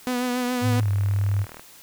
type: tone with vibrato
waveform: sawtooth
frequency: 248.1 Hz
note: B3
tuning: 8 cents sharp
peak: -19 dBFS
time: 0.07-0.8 s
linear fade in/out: 0 ms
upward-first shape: triangle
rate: 7.1 Hz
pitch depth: 35 cents each way
type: tone with pitch glide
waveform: sine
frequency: 109.1 to 100.05 Hz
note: A2 to G2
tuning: -14 to +36 cents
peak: -19 dBFS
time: 0.61-1.46 s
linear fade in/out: 50 ms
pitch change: -150 cents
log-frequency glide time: 0.79-0.89 s
type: click train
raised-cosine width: 0.5 ms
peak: -24 dBFS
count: 35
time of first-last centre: 0.73-1.595 s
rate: 39.3 Hz
effects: white hiss -48 dBFS RMS until 1.82 s